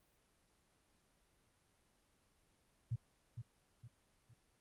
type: tone with echo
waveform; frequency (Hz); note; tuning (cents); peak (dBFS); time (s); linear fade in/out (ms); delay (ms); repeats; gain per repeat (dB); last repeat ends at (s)
sine; 117; A#2; +7; -35; 2.91-2.96; 10; 460; 3; -8; 4.34
effects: pink hiss -75 dBFS RMS until 4.6 s + Opus 32 kbps